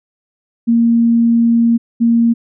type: tone pair in turn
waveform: sine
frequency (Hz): 232.5 / 232.5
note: A#3 / A#3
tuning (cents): -4 / -4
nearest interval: unison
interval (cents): 0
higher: neither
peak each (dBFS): -8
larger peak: neither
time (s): 0.67-1.78 / 2-2.34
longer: first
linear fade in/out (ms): 20
effects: none